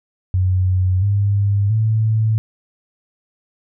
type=tone with pitch steps; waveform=sine; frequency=92.5 / 100.87 / 110 Hz; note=F#2 / G2 / A2; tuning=0 / +50 / 0 cents; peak=-13 dBFS; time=0.34-2.38 s; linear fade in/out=0 ms; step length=680 ms; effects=none